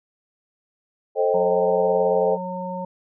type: chord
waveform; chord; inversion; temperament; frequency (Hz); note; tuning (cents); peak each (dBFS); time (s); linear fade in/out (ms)
sine; A half-diminished seventh; none; equal with one note detuned; 440 / 528.7 / 622.3 / 784; A4 / C5 / Eb5 / G5; 0 / +18 / 0 / 0; -21 / -21 / -24 / -26; 1.15-2.38; 50
type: harmonic tone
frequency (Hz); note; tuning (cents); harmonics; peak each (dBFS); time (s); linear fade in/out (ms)
182.4; F#3; -24; 1 / 3 / 5; -31 / -31 / -31; 1.34-2.85; 5
effects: none